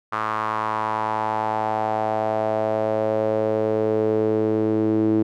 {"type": "tone with band-pass filter sweep", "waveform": "sawtooth", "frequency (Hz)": 108.9, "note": "A2", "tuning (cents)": -17, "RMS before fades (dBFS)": -22, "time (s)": [0.12, 5.23], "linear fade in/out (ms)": 10, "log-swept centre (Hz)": [1200, 330], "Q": 4.2, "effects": []}